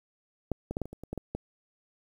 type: clicks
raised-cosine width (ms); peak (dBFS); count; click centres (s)
2; -15 / -20 / -17 / -18 / -27 / -29 / -28 / -21 / -21 / -19; 10; 0.517 / 0.71 / 0.769 / 0.817 / 0.856 / 0.93 / 1.036 / 1.13 / 1.177 / 1.35
effects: 9-bit